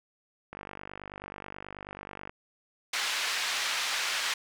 click train, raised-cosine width 0.5 ms, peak -25 dBFS, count 88, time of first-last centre 0.53-2.295 s, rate 49.3 Hz
pink band-pass noise, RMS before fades -31 dBFS, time 2.93-4.34 s, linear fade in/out 5 ms, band 1500 to 5600 Hz, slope 12 dB/octave
effects none

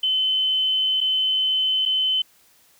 sine tone with dropouts, 3051 Hz, G7, 48 cents flat, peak -18 dBFS, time 0.03-2.22 s, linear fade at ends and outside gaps 5 ms, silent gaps 1.006-1.011 / 1.854-1.859 s, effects white hiss -57 dBFS RMS until 2.79 s

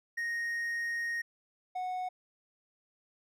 triangle tone pair in turn, 1864.7 / 735.7 Hz, A#6 / F#5, 0 / -10 cents, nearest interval octave + major third, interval 1610 cents, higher first, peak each -30 / -31 dBFS, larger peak first, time 0.17-1.22 / 1.75-2.09 s, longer first, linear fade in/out 10 ms, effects none

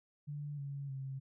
sine tone with pitch steps, 146.2 / 140.24 / 134.53 Hz, D3 / C#3 / C3, -7 / +20 / +49 cents, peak -39 dBFS, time 0.27-1.2 s, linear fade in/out 20 ms, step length 310 ms, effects none

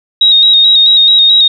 sine tone with vibrato, 3770 Hz, A#7, 19 cents sharp, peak -3 dBFS, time 0.21-1.48 s, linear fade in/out 5 ms, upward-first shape square, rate 4.6 Hz, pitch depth 30 cents each way, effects none

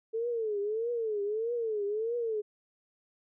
sine tone with vibrato, 440 Hz, A4, in tune, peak -29 dBFS, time 0.13-2.42 s, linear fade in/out 20 ms, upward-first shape triangle, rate 1.6 Hz, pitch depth 170 cents each way, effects none

